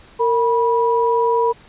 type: tone pair together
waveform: sine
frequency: 460.8 / 975 Hz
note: A#4 / B5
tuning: -20 / -23 cents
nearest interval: octave + minor second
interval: 1297 cents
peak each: -16 / -17 dBFS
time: 0.19-1.53 s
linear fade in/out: 20 ms
effects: pink hiss -47 dBFS RMS until 1.68 s + resampled to 8000 Hz